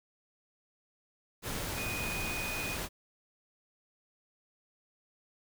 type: tone in noise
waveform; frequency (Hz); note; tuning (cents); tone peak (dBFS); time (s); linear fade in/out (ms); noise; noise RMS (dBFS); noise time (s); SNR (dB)
sine; 2483; D#7; -4; -37; 1.75-2.78; 50; pink; -37; 1.42-2.89; -3
effects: none